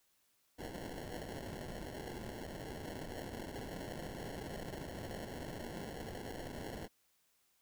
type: noise with sample-and-hold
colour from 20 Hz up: white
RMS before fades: -45 dBFS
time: 0.58-6.88 s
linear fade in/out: 20 ms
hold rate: 1225 Hz
effects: white hiss -75 dBFS RMS until 7.61 s